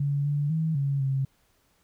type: tone with pitch steps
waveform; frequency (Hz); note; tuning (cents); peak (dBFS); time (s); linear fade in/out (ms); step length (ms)
sine; 142.2 / 145.2 / 160 / 139.5 / 135; C#3 / D3 / D#3 / C#3 / C#3; +45 / -19 / +49 / +11 / -45; -23; 0-1.25; 5; 250
effects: pink hiss -67 dBFS RMS until 1.83 s